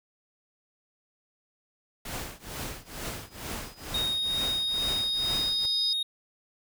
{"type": "noise with tremolo", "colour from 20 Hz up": "pink", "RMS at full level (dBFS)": -34, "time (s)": [2.05, 5.66], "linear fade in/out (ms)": 5, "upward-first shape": "triangle", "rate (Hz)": 2.2, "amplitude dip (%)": 95}
{"type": "tone with exponential growth", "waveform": "sine", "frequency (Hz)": 4978, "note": "D#8", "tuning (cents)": 0, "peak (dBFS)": -26, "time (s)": [2.75, 5.93], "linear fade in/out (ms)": 1, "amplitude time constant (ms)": 690}
{"type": "tone", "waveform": "triangle", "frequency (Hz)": 3729, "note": "A#7", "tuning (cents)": 0, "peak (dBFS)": -25, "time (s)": [3.94, 6.03], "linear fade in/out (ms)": 5}
{"effects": []}